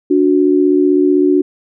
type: tone pair together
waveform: sine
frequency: 290.8 / 366.6 Hz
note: D4 / F#4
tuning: -17 / -16 cents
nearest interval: major third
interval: 401 cents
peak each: -11 dBFS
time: 0.1-1.42 s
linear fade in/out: 10 ms
effects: none